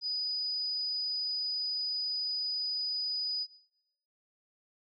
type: tone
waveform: sine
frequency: 4963 Hz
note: D#8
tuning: 5 cents flat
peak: -31 dBFS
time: 0.01-3.47 s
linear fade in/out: 50 ms
effects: noise-tail reverb RT60 0.8 s tail -21 dB re dry